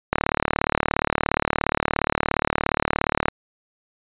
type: click train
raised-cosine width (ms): 0.5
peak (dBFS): -3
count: 118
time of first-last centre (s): 0.13-3.284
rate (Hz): 37.1
effects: resampled to 8000 Hz